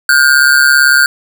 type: ring-modulated tone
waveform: square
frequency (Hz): 1502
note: F#6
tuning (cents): +26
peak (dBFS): -3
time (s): 0.09-1.06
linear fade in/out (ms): 2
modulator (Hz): 68.9
effects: none